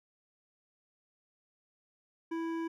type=tone with hard clipping; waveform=sine; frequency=329.6 Hz; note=E4; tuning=in tune; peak=-35 dBFS; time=2.31-2.68 s; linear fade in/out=10 ms; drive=12 dB; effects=none